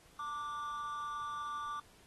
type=tone with amplitude modulation; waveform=triangle; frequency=1174.7 Hz; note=D6; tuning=in tune; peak=-33 dBFS; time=0.19-1.8 s; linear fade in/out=5 ms; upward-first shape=sine; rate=277 Hz; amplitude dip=65%; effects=pink hiss -63 dBFS RMS until 2.06 s + AAC 32 kbps

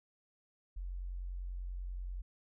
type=tone; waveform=sine; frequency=45.12 Hz; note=F#1; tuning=43 cents flat; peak=-38 dBFS; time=0.76-2.22 s; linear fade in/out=10 ms; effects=none

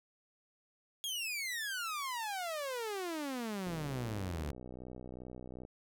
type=exponential sweep; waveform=sawtooth; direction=down; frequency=3345 to 70.2 Hz; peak=-33 dBFS; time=1.04-4.51 s; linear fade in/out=0 ms
type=click train; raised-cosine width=2 ms; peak=-34 dBFS; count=125; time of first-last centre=3.67-5.651 s; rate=62.6 Hz
effects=none

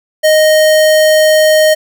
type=tone; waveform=square; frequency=621 Hz; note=D#5; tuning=3 cents flat; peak=-6 dBFS; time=0.23-1.75 s; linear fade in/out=20 ms; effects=none

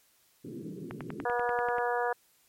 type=band-pass noise; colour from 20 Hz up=white; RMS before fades=-41 dBFS; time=0.44-1.25 s; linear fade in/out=10 ms; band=120 to 390 Hz; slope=48 dB/octave
type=click train; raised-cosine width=0.5 ms; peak=-23 dBFS; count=10; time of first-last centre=0.91-1.784 s; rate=10.3 Hz
type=harmonic tone; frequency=241.6 Hz; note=B3; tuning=38 cents flat; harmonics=2 / 3 / 4 / 5 / 6 / 7; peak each=-31 / -32 / -34 / -39 / -38 / -37 dBFS; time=1.25-2.13 s; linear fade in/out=5 ms
effects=white hiss -66 dBFS RMS until 2.48 s + MP3 64 kbps

